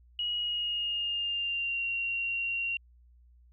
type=tone with pitch glide; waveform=sine; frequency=2900 to 2755 Hz; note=F#7 to F7; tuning=-35 to -24 cents; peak=-29 dBFS; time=0.19-2.77 s; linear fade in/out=2 ms; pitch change=-89 cents; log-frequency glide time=0.38-1.84 s; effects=added 60 Hz sine -56 dBFS peak until 3.52 s